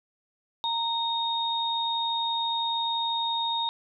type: tone pair together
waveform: sine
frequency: 925 / 3714 Hz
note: A#5 / A#7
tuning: -14 / -7 cents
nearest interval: 2 octaves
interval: 2407 cents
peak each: -28 dBFS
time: 0.64-3.69 s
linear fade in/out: 0 ms
effects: none